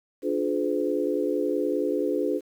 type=chord; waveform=sine; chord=D diminished seventh; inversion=none; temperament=just; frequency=293.7 / 352.4 / 422.9 / 507.5 Hz; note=D4 / F4 / Ab4 / Cb5; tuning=0 / +16 / +31 / +47 cents; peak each=-28 / -29 / -28 / -29 dBFS; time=0.22-2.41 s; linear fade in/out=50 ms; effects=9-bit